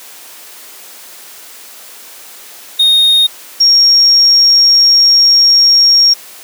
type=tone pair in turn; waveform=triangle / sine; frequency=3709 / 5568 Hz; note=A#7 / F8; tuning=-9 / -6 cents; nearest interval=perfect fifth; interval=703 cents; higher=second; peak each=-4 dBFS; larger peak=neither; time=2.79-3.27 / 3.6-6.14 s; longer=second; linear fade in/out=10 ms; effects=white hiss -34 dBFS RMS until 6.43 s + high-pass 300 Hz 12 dB/octave